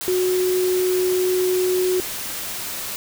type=tone in noise; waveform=sine; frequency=366.9 Hz; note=F#4; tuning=15 cents flat; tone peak=-17 dBFS; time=0.08-2 s; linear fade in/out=0 ms; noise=white; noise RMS=-29 dBFS; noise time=0.01-2.96 s; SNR=+9 dB; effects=none